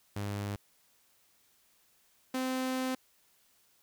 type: tone pair in turn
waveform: sawtooth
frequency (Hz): 101.7 / 258.6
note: G#2 / C4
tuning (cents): -36 / -20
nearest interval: octave + major third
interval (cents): 1616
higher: second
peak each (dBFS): -30 / -27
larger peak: second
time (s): 0.16-0.56 / 2.34-2.95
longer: second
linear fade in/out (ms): 5
effects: white hiss -68 dBFS RMS until 3.82 s